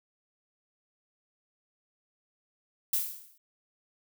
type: noise with exponential decay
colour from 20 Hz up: violet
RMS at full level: -25 dBFS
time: 2.93-3.38 s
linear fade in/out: 5 ms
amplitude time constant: 97 ms
effects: none